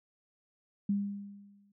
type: tone with exponential decay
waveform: sine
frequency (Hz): 201.3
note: G3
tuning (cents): +46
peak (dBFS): -25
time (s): 0.89-1.72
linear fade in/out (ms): 5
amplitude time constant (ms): 180
effects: none